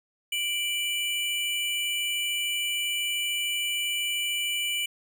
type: tone pair together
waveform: square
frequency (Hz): 2349 / 2958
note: D7 / F#7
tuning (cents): 0 / -1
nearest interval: major third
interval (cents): 399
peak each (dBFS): -31 / -29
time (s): 0.32-4.86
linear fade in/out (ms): 5
effects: none